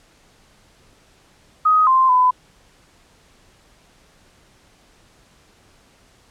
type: tone with pitch steps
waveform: sine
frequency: 1255 / 1045 / 1005 Hz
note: D#6 / C6 / B5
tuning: +15 / -2 / +30 cents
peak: -11 dBFS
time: 1.65-2.31 s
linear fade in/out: 10 ms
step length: 220 ms
effects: pink hiss -54 dBFS RMS until 6.3 s + low-pass 9000 Hz 12 dB/octave